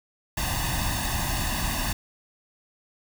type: noise with comb filter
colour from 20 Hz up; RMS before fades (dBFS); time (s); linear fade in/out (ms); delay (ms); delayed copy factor
pink; -27; 0.37-1.93; 5; 1.1; +1
effects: none